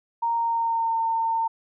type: tone with pitch glide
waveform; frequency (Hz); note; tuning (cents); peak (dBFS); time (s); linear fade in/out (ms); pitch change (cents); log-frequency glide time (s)
sine; 929 to 907.8; A#5 to A#5; -6 to -46; -21; 0.22-1.48; 10; -40; 0.35-0.98
effects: none